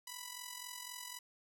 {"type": "tone with amplitude modulation", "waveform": "5% pulse", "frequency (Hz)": 987.8, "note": "B5", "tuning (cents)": 0, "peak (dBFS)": -30, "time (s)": [0.07, 1.19], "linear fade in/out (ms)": 5, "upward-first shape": "sine", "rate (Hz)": 43.9, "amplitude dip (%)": 65, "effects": []}